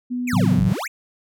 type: tone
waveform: sine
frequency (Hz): 246.9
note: B3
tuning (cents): 0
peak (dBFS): -22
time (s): 0.1-0.61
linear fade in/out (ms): 20
type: exponential two-way sweep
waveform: square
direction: down then up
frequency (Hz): 2700 to 39.79 to 2700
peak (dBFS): -26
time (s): 0.27-0.88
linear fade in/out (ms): 10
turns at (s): 0.64
type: chord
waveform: sine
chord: F# minor seventh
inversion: first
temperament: equal with one note detuned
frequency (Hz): 111.02 / 138.59 / 164.81 / 185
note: A2 / C#3 / E3 / F#3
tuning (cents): +16 / 0 / 0 / 0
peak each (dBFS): -21 / -23 / -24 / -18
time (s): 0.33-0.73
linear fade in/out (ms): 5
effects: none